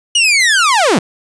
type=linear sweep; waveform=sawtooth; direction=down; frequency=2936 to 142.5 Hz; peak=-5 dBFS; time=0.15-0.99 s; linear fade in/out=5 ms; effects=resampled to 22050 Hz